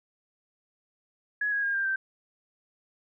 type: tone with pitch steps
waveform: sine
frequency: 1681 / 1650.2 / 1620 / 1590.3 / 1561.2 Hz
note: G#6 / G#6 / G#6 / G6 / G6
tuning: +20 / -12 / -43 / +24 / -8 cents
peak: -25 dBFS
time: 1.41-1.96 s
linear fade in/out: 5 ms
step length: 110 ms
effects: none